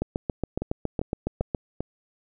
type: two click trains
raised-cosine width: 2 ms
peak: -12 / -15 dBFS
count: 12 / 4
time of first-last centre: 0.02-1.548 / 0.62-1.806 s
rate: 7.2 / 2.53 Hz
effects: none